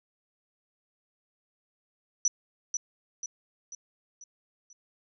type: tone with echo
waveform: sine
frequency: 5920 Hz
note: F#8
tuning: in tune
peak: -21 dBFS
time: 2.25-2.28 s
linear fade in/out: 2 ms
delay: 490 ms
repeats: 5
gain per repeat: -6 dB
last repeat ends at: 4.73 s
effects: none